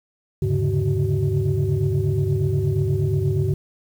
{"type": "tone cluster", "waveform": "sine", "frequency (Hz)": [80.2, 102.3, 136.9, 145.3, 378.2], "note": ["E2", "G#2", "C#3", "D3", "F#4"], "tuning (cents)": [-47, -26, -21, -18, 38], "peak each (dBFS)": [-29, -21, -23, -23, -25], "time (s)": [0.42, 3.54], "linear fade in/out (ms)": 5, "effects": ["tanh soft clip ceiling -11 dBFS", "8-bit"]}